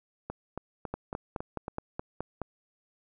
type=two click trains; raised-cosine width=1 ms; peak=-19 / -21 dBFS; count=8 / 6; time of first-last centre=0.94-2.417 / 0.3-1.681 s; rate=4.74 / 3.62 Hz; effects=none